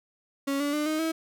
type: tone with pitch steps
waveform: 35% pulse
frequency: 277.2 / 288 / 299.2 / 310.8 / 322.9 Hz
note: C#4 / D4 / D4 / D#4 / E4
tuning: 0 / -34 / +32 / -2 / -36 cents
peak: -24 dBFS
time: 0.47-1.12 s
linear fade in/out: 10 ms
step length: 130 ms
effects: none